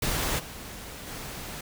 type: noise with level steps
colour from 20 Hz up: pink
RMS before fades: -28 / -41 / -38 dBFS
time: 0.02-1.61 s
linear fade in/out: 5 ms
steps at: 0.38 / 1.06 s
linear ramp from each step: 20 ms
effects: none